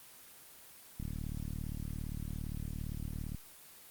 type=click train; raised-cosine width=5 ms; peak=-27 dBFS; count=89; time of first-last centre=1-3.347 s; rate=37.5 Hz; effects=white hiss -55 dBFS RMS until 3.9 s + Opus 24 kbps